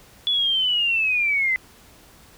sine linear sweep, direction down, 3441 to 2021 Hz, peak -18 dBFS, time 0.27-1.56 s, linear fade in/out 0 ms, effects pink hiss -50 dBFS RMS until 2.37 s

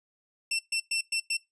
20% pulse tone bursts at uneven times, 2692 Hz, E7, 36 cents sharp, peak -22 dBFS, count 5, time 0.51-0.59 / 0.72-0.8 / 0.91-1.01 / 1.12-1.2 / 1.3-1.37 s, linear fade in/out 5 ms, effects noise-tail reverb RT60 0.2 s tail -22 dB re dry + resampled to 24000 Hz

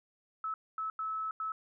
sine tone bursts at uneven times, 1300 Hz, E6, 24 cents flat, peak -33 dBFS, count 4, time 0.44-0.54 / 0.78-0.9 / 0.99-1.31 / 1.4-1.52 s, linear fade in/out 2 ms, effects none

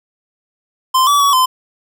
square tone with pitch steps, 1039 / 1149 / 1128 / 1028 Hz, C6 / D6 / C#6 / C6, -12 / -38 / +30 / -31 cents, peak -10 dBFS, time 0.94-1.46 s, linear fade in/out 10 ms, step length 130 ms, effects none

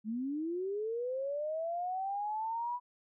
sine linear sweep, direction up, 207.7 to 987.8 Hz, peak -33 dBFS, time 0.04-2.8 s, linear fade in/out 50 ms, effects none

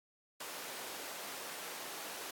pink high-pass noise, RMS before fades -45 dBFS, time 0.4-2.31 s, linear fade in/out 5 ms, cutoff 450 Hz, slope 12 dB/octave, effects AAC 64 kbps

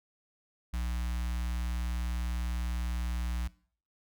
square tone with notch filter, 60 Hz, B1, 49 cents flat, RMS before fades -33 dBFS, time 0.73-3.48 s, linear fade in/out 10 ms, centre 440 Hz, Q 0.58, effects noise-tail reverb RT60 0.5 s tail -20 dB re dry

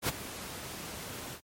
pink noise with ADSR envelope, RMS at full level -27 dBFS, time 0.02-1.41 s, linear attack 65 ms, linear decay 21 ms, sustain -14 dB, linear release 82 ms, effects high-pass 80 Hz 12 dB/octave + MP3 64 kbps

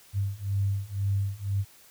sine beating tone pair, 98 / 100 Hz, G2 / G2, 0 / +35 cents, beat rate 2 Hz, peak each -29 / -28 dBFS, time 0.13-1.65 s, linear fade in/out 50 ms, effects white hiss -55 dBFS RMS until 1.9 s

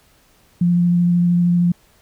sine tone with vibrato, 174.61 Hz, F3, in tune, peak -12 dBFS, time 0.61-1.72 s, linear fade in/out 5 ms, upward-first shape sine, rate 13 Hz, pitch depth 11 cents each way, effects pink hiss -55 dBFS RMS until 2.01 s

